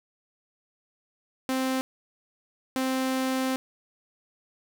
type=tone bursts at uneven times; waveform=sawtooth; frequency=261.4 Hz; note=C4; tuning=1 cent flat; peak=-21 dBFS; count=2; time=1.49-1.81 / 2.76-3.56 s; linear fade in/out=0 ms; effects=9-bit